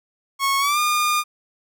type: tone with pitch glide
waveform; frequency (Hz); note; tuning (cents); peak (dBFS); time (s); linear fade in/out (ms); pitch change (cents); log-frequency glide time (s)
sawtooth; 1099 to 1212.4; C#6 to D#6; -15 to -45; -14; 0.39-1.24; 50; +170; 0.59-0.79
effects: none